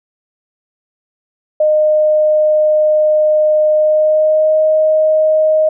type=tone with pitch glide; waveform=sine; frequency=613 to 623.4 Hz; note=D#5 to D#5; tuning=-26 to +3 cents; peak=-8 dBFS; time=1.6-5.69 s; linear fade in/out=5 ms; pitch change=+29 cents; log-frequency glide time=3.72-4.58 s; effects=none